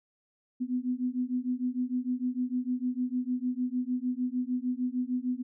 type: beating tone pair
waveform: sine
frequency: 247.2 / 253.8 Hz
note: B3 / B3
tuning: +2 / +47 cents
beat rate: 6.6 Hz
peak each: -31 / -31 dBFS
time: 0.6-5.43 s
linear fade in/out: 20 ms
effects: none